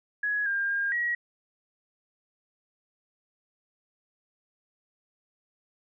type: tone with pitch steps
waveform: sine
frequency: 1676 / 1603 / 1612 / 1909 Hz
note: G#6 / G6 / G6 / A#6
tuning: +15 / +38 / +48 / +41 cents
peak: -25 dBFS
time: 0.23-1.15 s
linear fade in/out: 5 ms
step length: 230 ms
effects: none